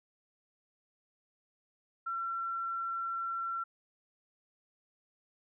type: tone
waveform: sine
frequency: 1356 Hz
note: E6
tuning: 49 cents sharp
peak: -33 dBFS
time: 2.06-3.64 s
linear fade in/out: 10 ms
effects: none